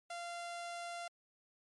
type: tone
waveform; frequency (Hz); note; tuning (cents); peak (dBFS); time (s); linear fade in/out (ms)
sawtooth; 691; F5; -19; -38; 0.1-1.08; 5
effects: MP3 48 kbps